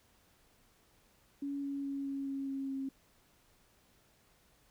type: tone with pitch steps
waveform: sine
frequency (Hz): 281.2 / 279.3 / 277.3 / 275.4 / 273.5 / 271.6 / 269.7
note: C#4 / C#4 / C#4 / C#4 / C#4 / C#4 / C#4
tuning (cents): +25 / +13 / +1 / -11 / -23 / -35 / -47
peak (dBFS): -35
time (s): 1.42-2.89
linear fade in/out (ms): 5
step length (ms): 210
effects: pink hiss -68 dBFS RMS until 4.7 s